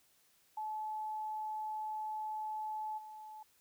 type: tone with level steps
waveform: sine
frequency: 862 Hz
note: A5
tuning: 36 cents flat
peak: -37 / -47 dBFS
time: 0.57-3.43 s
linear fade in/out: 5 ms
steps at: 2.97 s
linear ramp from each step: 20 ms
effects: white hiss -70 dBFS RMS until 3.6 s